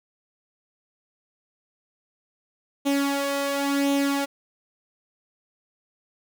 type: tone with flanger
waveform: sawtooth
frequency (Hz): 280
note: C#4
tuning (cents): +18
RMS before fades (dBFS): -24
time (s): 2.85-4.26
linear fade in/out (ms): 20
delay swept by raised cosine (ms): 0.3 to 2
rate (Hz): 0.94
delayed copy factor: +0.6
effects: none